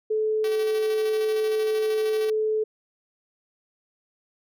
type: tone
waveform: sine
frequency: 433.3 Hz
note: A4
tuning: 27 cents flat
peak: -21 dBFS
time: 0.1-2.64 s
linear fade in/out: 10 ms
type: tone with tremolo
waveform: 5% pulse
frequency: 383.5 Hz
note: G4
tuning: 38 cents flat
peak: -23 dBFS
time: 0.44-2.3 s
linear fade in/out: 2 ms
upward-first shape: square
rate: 13 Hz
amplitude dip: 40%
effects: none